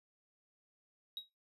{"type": "tone with exponential decay", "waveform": "triangle", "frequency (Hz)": 3812, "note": "A#7", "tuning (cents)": 38, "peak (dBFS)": -35, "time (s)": [1.17, 1.29], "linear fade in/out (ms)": 1, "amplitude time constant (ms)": 24, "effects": ["noise-tail reverb RT60 0.2 s tail -20 dB re dry", "resampled to 32000 Hz"]}